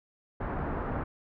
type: low-pass noise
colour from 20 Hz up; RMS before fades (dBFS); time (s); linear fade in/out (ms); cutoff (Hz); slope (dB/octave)
pink; -33; 0.4-1.04; 10; 1500; 24
effects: none